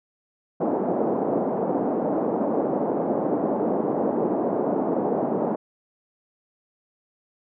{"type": "band-pass noise", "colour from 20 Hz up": "pink", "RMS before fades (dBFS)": -24, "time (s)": [0.6, 5.56], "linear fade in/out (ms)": 10, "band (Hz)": [220, 770], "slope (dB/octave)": 24, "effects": []}